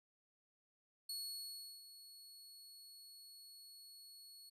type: tone with ADSR envelope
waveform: sawtooth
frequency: 4365 Hz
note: C#8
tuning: 28 cents flat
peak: -39 dBFS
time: 1.09-4.5 s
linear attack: 5 ms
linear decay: 720 ms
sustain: -14 dB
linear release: 13 ms
effects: resampled to 32000 Hz